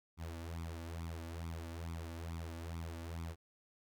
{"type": "tone with flanger", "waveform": "sawtooth", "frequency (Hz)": 83, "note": "E2", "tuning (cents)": 12, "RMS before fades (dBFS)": -44, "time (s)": [0.17, 3.36], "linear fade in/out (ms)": 50, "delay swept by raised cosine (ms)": [0.84, 3.54], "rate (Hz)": 2.3, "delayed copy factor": 0.75, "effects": []}